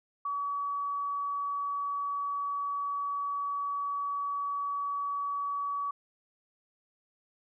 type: tone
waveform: sine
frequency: 1137 Hz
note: C#6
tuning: 44 cents sharp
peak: -30 dBFS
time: 0.25-5.91 s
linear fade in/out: 5 ms
effects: none